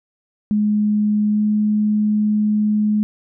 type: tone with pitch glide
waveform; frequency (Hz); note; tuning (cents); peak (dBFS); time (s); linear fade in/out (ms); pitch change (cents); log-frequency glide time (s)
sine; 210 to 211.3; G#3 to G#3; +19 to +30; -14; 0.51-3.03; 0; +11; 1.31-1.41
effects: none